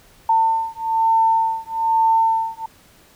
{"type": "beating tone pair", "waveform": "sine", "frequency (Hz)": [899, 900.1], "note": ["A5", "A5"], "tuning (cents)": [37, 39], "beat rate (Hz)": 1.1, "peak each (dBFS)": -18, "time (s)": [0.29, 2.66], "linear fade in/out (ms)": 5, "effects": ["pink hiss -51 dBFS RMS until 3.15 s"]}